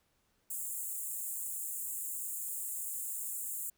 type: high-pass noise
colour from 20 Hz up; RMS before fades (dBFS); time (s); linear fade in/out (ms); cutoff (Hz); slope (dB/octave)
pink; -39; 0.5-3.7; 5; 7100; 96
effects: pink hiss -75 dBFS RMS until 3.77 s